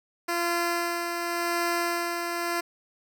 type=tone with tremolo; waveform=10% pulse; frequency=343.6 Hz; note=F4; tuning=28 cents flat; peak=-16 dBFS; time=0.28-2.61 s; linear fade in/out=10 ms; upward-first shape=sine; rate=0.89 Hz; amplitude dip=40%; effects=none